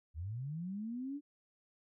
sine linear sweep, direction up, 71.8 to 295.6 Hz, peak -38 dBFS, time 0.14-1.21 s, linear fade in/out 50 ms, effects none

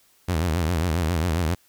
sawtooth tone with vibrato, 83.7 Hz, E2, 27 cents sharp, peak -17 dBFS, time 0.28-1.55 s, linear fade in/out 10 ms, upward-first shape triangle, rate 7.4 Hz, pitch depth 190 cents each way, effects white hiss -60 dBFS RMS until 1.68 s

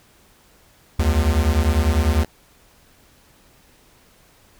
square beating tone pair, 70.8 / 80.8 Hz, C#2 / E2, +37 / -34 cents, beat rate 10 Hz, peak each -19 dBFS, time 0.99-2.25 s, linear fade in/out 5 ms, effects pink hiss -54 dBFS RMS until 4.59 s

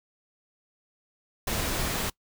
pink noise, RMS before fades -29 dBFS, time 1.47-2.1 s, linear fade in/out 5 ms, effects noise-tail reverb RT60 0.1 s tail -23 dB re dry

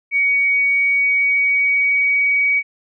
sine tone with pitch glide, 2248 to 2261 Hz, C#7 to C#7, +24 to +34 cents, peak -13 dBFS, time 0.11-2.63 s, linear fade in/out 50 ms, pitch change +10 cents, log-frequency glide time 0.54-2.44 s, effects none

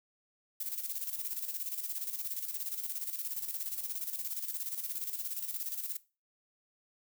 violet noise with tremolo, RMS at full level -36 dBFS, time 0.6-5.97 s, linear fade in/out 5 ms, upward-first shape square, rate 17 Hz, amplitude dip 60%, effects noise-tail reverb RT60 0.3 s tail -18 dB re dry

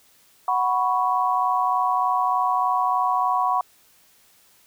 sine chord, F# suspended fourth, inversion none, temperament just, 740 / 986.7 / 1110 Hz, F#5 / B5 / C#6, 0 / -2 / +2 cents, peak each -23 dBFS, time 0.48-3.61 s, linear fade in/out 2 ms, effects white hiss -57 dBFS RMS until 4.66 s

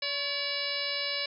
harmonic tone with a mistuned harmonic, 572 Hz, D5, 46 cents flat, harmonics 1 / 2 / 3 / 4 / 5 / 6 / 7 / 8 / 9, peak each -39 / -45 / -41 / -36 / -38 / -44 / -35 / -40 / -37 dBFS, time 0.02-1.26 s, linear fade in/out 5 ms, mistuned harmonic 2, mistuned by -64 cents, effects none

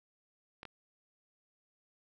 clicks, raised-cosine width 0.3 ms, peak -29 dBFS, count 2, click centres 0.631 / 0.653 s, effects none

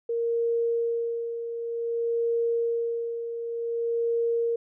sine tone with tremolo, 465.5 Hz, A#4, 2 cents flat, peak -22 dBFS, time 0.09-4.56 s, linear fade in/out 5 ms, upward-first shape sine, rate 0.54 Hz, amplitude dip 60%, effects none

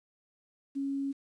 sine tone with quantisation, 275.9 Hz, C#4, 8 cents flat, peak -30 dBFS, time 0.75-1.13 s, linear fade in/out 20 ms, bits 10, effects resampled to 22050 Hz

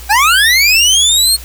25% pulse linear sweep, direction up, 770 to 4352 Hz, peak -3 dBFS, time 0.09-1.37 s, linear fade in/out 20 ms, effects added 60 Hz sine -29 dBFS peak until 1.44 s + white hiss -34 dBFS RMS until 1.44 s

